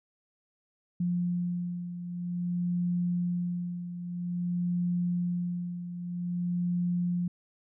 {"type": "beating tone pair", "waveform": "sine", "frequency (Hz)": [175.9, 176.41], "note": ["F3", "F3"], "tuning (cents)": [13, 18], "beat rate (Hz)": 0.51, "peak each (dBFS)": [-29, -35], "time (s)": [1, 7.28], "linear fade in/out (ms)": 5, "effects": []}